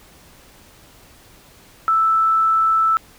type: tone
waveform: sine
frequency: 1318.5 Hz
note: E6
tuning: in tune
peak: -13 dBFS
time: 1.88-2.97 s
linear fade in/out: 0 ms
effects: pink hiss -48 dBFS RMS until 3.18 s